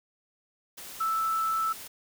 sine tone in noise, 1318.5 Hz, E6, in tune, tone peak -25 dBFS, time 1-1.73 s, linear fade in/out 10 ms, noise white, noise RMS -43 dBFS, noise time 0.77-1.88 s, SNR +15 dB, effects none

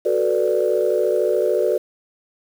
sine chord, B minor seventh, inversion second, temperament equal, 370 / 440 / 493.9 / 587.3 Hz, F#4 / A4 / B4 / D5, 0 / 0 / 0 / 0 cents, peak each -21 dBFS, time 0.05-1.78 s, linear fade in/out 10 ms, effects tanh soft clip ceiling -7 dBFS + 7-bit

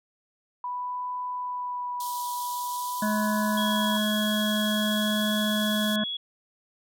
sine tone with vibrato, 986 Hz, B5, 3 cents flat, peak -29 dBFS, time 0.64-3.97 s, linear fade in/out 2 ms, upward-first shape sine, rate 0.45 Hz, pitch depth 14 cents each way
white band-pass noise, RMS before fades -39 dBFS, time 2-5.96 s, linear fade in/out 2 ms, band 3100 to 16000 Hz, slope 96 dB/octave
harmonic tone, 212.5 Hz, G#3, 40 cents sharp, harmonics 1 / 3 / 5 / 7 / 8, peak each -25 / -32 / -37 / -36 / -35 dBFS, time 3.02-6.04 s, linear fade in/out 5 ms
sine tone with pitch glide, 3322 to 3355 Hz, G#7 to G#7, 0 to +17 cents, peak -29 dBFS, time 3.57-6.17 s, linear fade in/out 5 ms, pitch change +17 cents, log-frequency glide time 4.74-5.29 s
effects none

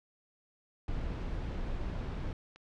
brown noise, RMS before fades -36 dBFS, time 0.88-2.33 s, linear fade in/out 2 ms
click, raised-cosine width 0.2 ms, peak -35 dBFS, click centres 2.56 s
effects low-pass 4000 Hz 12 dB/octave

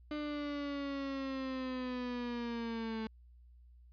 35% pulse linear sweep, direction down, 300.2 to 219.7 Hz, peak -35 dBFS, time 0.11-3.07 s, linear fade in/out 2 ms, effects added 60 Hz sine -56 dBFS peak until 3.92 s + resampled to 11025 Hz

